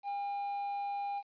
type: tone with quantisation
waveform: triangle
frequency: 806 Hz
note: G5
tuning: 48 cents sharp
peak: -32 dBFS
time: 0.03-1.23 s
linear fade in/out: 50 ms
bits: 10
effects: resampled to 11025 Hz